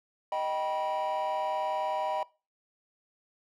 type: chord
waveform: triangle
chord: Eb augmented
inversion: none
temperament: just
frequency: 622.3 / 777.8 / 972.3 Hz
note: Eb5 / G5 / B5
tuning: 0 / -14 / -27 cents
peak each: -30 dBFS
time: 0.32-2.23 s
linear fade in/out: 2 ms
effects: noise-tail reverb RT60 0.3 s tail -22 dB re dry + tanh soft clip ceiling -22 dBFS